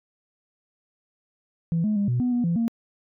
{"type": "tone with pitch steps", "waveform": "sine", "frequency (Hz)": [166.2, 212.7, 202.3, 122.6, 247.4, 242.2, 169.6, 230.8], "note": ["E3", "G#3", "G#3", "B2", "B3", "B3", "E3", "A#3"], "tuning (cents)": [15, 42, -45, -12, 3, -34, 50, -17], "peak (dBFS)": -19, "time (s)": [1.72, 2.68], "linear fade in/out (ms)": 0, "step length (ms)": 120, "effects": ["tanh soft clip ceiling -17 dBFS"]}